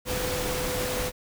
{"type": "tone in noise", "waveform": "sine", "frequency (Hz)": 501, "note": "B4", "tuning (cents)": 25, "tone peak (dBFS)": -31, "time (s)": [0.05, 1.12], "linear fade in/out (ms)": 50, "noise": "pink", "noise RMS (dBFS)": -30, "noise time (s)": [0.05, 1.12], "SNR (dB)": -4, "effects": []}